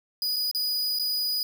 45% pulse tone with dropouts, 4937 Hz, D#8, 14 cents flat, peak -24 dBFS, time 0.22-1.43 s, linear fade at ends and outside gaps 1 ms, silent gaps 0.361-0.365 / 0.513-0.548 / 0.988-0.996 s, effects none

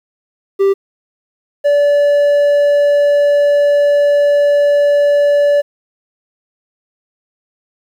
triangle tone pair in turn, 392.6 / 577.5 Hz, G4 / D5, +3 / -29 cents, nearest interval perfect fifth, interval 668 cents, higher second, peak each -6 dBFS, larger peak neither, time 0.59-0.74 / 1.64-5.62 s, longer second, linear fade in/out 20 ms, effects 8-bit

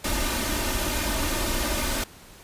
pink noise with comb filter, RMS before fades -26 dBFS, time 0.04-2.04 s, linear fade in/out 5 ms, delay 3.3 ms, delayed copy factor +0.7, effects pink hiss -48 dBFS RMS until 2.43 s + resampled to 32000 Hz

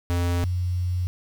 square / sine tone pair in turn, 87.31 / 90.02 Hz, F2 / F#2, 0 / -47 cents, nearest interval minor second, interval 53 cents, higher second, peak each -22 dBFS, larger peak neither, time 0.1-0.44 / 0.44-1.07 s, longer second, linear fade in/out 0 ms, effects 8-bit

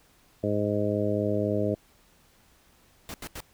harmonic tone, 103.83 Hz, G#2, in tune, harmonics 1 / 2 / 3 / 4 / 5 / 6, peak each -31 / -31 / -31 / -31 / -31 / -31 dBFS, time 0.43-1.75 s, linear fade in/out 10 ms
pink noise bursts, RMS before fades -38 dBFS, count 3, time 3.09-3.404 s, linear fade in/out 0 ms, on 50 ms, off 82 ms
effects pink hiss -61 dBFS RMS until 3.53 s

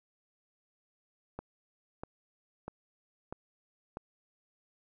click train, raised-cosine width 1 ms, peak -25 dBFS, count 5, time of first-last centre 1.39-3.971 s, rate 1.55 Hz, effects none

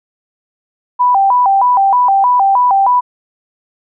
sine tone with vibrato, 880 Hz, A5, in tune, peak -7 dBFS, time 0.99-3.01 s, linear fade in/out 20 ms, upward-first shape square, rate 3.2 Hz, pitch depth 200 cents each way, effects none

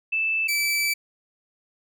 sine / sawtooth tone pair in turn, 2637 / 2315 Hz, E7 / D7, 0 / -25 cents, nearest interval major second, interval 225 cents, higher first, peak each -21 / -18 dBFS, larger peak second, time 0.12-0.48 / 0.48-0.94 s, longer second, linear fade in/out 10 ms, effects none

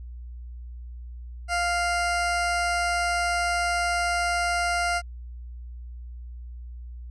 20% pulse tone, 698.5 Hz, F5, in tune, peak -18 dBFS, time 1.48-5.02 s, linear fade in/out 50 ms, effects added 60 Hz sine -36 dBFS peak until 7.1 s + resampled to 24000 Hz

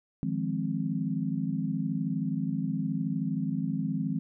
sine chord, F minor seventh, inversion third, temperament equal, 155.56 / 174.61 / 207.7 / 261.6 Hz, Eb3 / F3 / Ab3 / C4, 0 / 0 / 0 / 0 cents, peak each -33 dBFS, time 0.23-4.19 s, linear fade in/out 0 ms, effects none

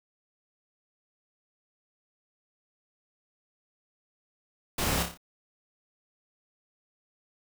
pink noise with echo, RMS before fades -29 dBFS, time 4.78-5.03 s, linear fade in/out 5 ms, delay 29 ms, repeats 5, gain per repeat -5 dB, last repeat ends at 5.175 s, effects none

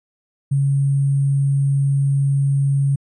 sine tone with sample-and-hold, 138.9 Hz, C#3, 4 cents sharp, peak -14 dBFS, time 0.51-2.96 s, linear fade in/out 10 ms, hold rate 8820 Hz, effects resampled to 32000 Hz

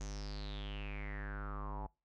square tone with low-pass filter sweep, 50.8 Hz, G#1, 38 cents flat, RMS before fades -42 dBFS, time 0-1.87 s, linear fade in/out 10 ms, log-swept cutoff 6600 to 860 Hz, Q 8.2, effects noise-tail reverb RT60 0.3 s tail -26 dB re dry

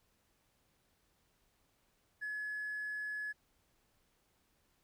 sine tone with hard clipping, 1700 Hz, G#6, 40 cents sharp, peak -38 dBFS, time 2.21-3.33 s, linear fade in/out 20 ms, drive 1 dB, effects pink hiss -75 dBFS RMS until 4.83 s

